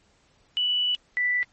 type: tone pair in turn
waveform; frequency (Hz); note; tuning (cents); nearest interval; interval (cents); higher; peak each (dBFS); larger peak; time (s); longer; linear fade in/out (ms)
sine; 2960 / 1975.6; F#7 / B6; 0 / 0; perfect fifth; 700; first; -21; neither; 0.57-0.95 / 1.17-1.43; first; 0
effects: pink hiss -63 dBFS RMS until 1.52 s + MP3 32 kbps